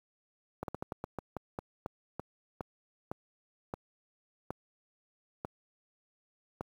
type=slowing click train; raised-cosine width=1 ms; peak=-22 dBFS; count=17; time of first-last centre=0.63-6.609 s; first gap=52 ms; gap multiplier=1.23; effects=high-pass 60 Hz 12 dB/octave + 9-bit